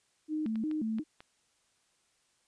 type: tone with vibrato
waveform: sine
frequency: 260.9 Hz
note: C4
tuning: 5 cents flat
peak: -30 dBFS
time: 0.28-1.04 s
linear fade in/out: 50 ms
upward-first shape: square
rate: 2.8 Hz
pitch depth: 290 cents each way
type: clicks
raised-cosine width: 0.3 ms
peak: -33 dBFS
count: 5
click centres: 0.463 / 0.557 / 0.713 / 0.985 / 1.205 s
effects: white hiss -72 dBFS RMS until 2.47 s + resampled to 22050 Hz